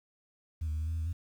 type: tone with pitch steps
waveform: sine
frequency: 80.1 / 76.7 / 77.7 / 78.8 / 81.3 / 81.9 / 79.7 / 85.5 Hz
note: E2 / D#2 / D#2 / D#2 / E2 / E2 / D#2 / F2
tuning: -49 / -24 / -2 / +23 / -23 / -11 / +42 / -36 cents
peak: -29 dBFS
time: 0.61-1.13 s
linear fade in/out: 10 ms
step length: 65 ms
effects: tanh soft clip ceiling -28 dBFS + 10-bit